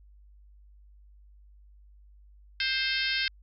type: harmonic tone with a mistuned harmonic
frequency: 525 Hz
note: C5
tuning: 6 cents sharp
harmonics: 3 / 4 / 5 / 6 / 7 / 8 / 9 / 10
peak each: -32 / -33 / -34 / -35 / -35 / -36 / -37 / -37 dBFS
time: 2.6-3.28 s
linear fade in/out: 2 ms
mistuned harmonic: 8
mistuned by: +29 cents
effects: added 50 Hz sine -52 dBFS peak until 3.42 s